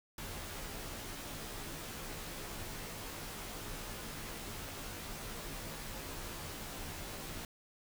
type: noise with comb filter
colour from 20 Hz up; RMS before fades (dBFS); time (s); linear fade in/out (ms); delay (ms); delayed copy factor
pink; -44; 0.18-7.45; 2; 16; -0.95
effects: none